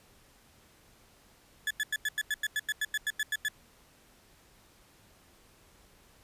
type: tone bursts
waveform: 35% pulse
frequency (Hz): 1718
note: A6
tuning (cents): -42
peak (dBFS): -26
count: 15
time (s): 1.67-3.484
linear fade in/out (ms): 2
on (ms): 36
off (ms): 91
effects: pink hiss -61 dBFS RMS until 6.23 s + resampled to 32000 Hz